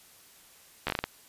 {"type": "slowing click train", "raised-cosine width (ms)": 0.3, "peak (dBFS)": -12, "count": 7, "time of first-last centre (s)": [0.87, 1.04], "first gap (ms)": 13, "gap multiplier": 1.31, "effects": ["white hiss -56 dBFS RMS until 1.28 s", "resampled to 32000 Hz"]}